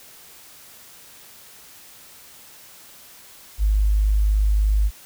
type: tone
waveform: sine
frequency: 51.6 Hz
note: G#1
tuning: 10 cents flat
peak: -15 dBFS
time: 3.58-4.91 s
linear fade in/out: 50 ms
effects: white hiss -46 dBFS RMS until 5.05 s